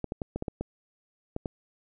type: clicks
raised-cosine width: 2 ms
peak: -18 dBFS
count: 9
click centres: 0.043 / 0.121 / 0.218 / 0.36 / 0.424 / 0.482 / 0.61 / 1.364 / 1.458 s
effects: none